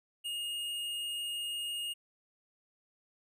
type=tone with hard clipping; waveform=sine; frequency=2851 Hz; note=F7; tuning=35 cents sharp; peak=-36 dBFS; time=0.24-1.94 s; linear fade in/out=20 ms; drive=13 dB; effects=resampled to 32000 Hz